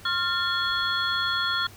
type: tone cluster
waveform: sine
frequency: 1066 / 1394 / 1797 / 3359 / 4280 Hz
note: C6 / F6 / A6 / G#7 / C8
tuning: +32 / -4 / +36 / +19 / +38 cents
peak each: -34 / -26 / -34 / -28 / -33 dBFS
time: 0.05-1.67 s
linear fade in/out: 5 ms
effects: added 99 Hz sine -49 dBFS peak until 1.76 s + pink hiss -49 dBFS RMS until 1.76 s